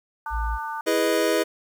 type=harmonic tone; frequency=298.3 Hz; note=D4; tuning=27 cents sharp; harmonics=3 / 4 / 5; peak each=-30 / -34 / -35 dBFS; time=0.26-0.81 s; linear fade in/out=2 ms
type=tone; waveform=sine; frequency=55.8 Hz; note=A1; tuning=25 cents sharp; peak=-24 dBFS; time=0.3-0.59 s; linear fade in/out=50 ms
type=chord; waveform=square; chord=E major seventh; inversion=none; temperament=equal; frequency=329.6 / 415.3 / 493.9 / 622.3 Hz; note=E4 / G#4 / B4 / D#5; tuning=0 / 0 / 0 / 0 cents; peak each=-26 dBFS; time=0.86-1.44 s; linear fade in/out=20 ms
effects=9-bit